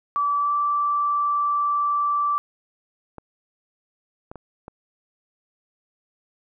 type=tone with pitch glide; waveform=sine; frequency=1154 to 1165.4 Hz; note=D6 to D6; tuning=-31 to -14 cents; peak=-19 dBFS; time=0.16-2.38 s; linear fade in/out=0 ms; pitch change=+17 cents; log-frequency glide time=0.38-0.53 s
type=clicks; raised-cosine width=1 ms; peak=-23 dBFS; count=4; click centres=3.183 / 4.315 / 4.357 / 4.681 s
effects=none